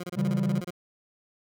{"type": "tone bursts", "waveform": "20% pulse", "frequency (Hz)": 177.6, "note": "F3", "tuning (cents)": 29, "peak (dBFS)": -28, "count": 12, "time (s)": [0, 0.706], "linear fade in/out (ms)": 5, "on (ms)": 35, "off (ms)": 26}
{"type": "chord", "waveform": "triangle", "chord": "C# diminished", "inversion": "none", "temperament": "equal", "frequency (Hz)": [138.59, 164.81, 196], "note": ["C#3", "E3", "G3"], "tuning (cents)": [0, 0, 0], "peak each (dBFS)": [-27, -28, -23], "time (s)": [0.16, 0.61], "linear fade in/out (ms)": 20}
{"effects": []}